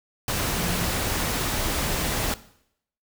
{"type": "tone in noise", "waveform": "sine", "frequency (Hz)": 176.4, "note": "F3", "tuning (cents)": 18, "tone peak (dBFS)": -29, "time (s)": [0.58, 0.87], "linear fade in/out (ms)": 2, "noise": "pink", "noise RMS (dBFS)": -26, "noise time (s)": [0.28, 2.34], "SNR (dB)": -6, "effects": ["noise-tail reverb RT60 0.7 s tail -17 dB re dry"]}